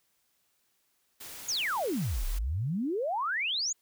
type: noise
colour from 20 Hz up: white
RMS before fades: -44 dBFS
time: 1.2-2.39 s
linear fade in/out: 10 ms
type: exponential two-way sweep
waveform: sine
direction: down then up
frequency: 7100 to 30.49 to 7100 Hz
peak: -28 dBFS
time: 1.48-3.73 s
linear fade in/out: 10 ms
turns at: 2.26 s
effects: white hiss -73 dBFS RMS until 3.81 s